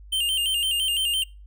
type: tone with vibrato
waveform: square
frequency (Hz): 2960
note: F#7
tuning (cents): 0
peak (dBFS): -22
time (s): 0.12-1.24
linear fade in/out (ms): 10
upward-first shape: square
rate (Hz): 5.9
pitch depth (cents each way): 85
effects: noise-tail reverb RT60 0.3 s tail -25 dB re dry + added 50 Hz sine -42 dBFS peak until 1.46 s